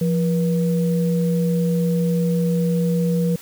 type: tone pair together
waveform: sine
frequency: 172.37 / 481.1 Hz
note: F3 / B4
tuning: -22 / -45 cents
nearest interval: octave + tritone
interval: 1777 cents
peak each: -17 / -24 dBFS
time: 0.01-3.36 s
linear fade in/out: 5 ms
effects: white hiss -42 dBFS RMS until 3.41 s